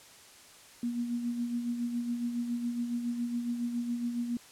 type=tone with tremolo; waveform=sine; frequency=238.8 Hz; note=A#3; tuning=42 cents sharp; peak=-28 dBFS; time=0.83-4.37 s; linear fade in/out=2 ms; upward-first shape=sine; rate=7.2 Hz; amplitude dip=50%; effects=white hiss -54 dBFS RMS until 4.51 s + low-pass 10000 Hz 12 dB/octave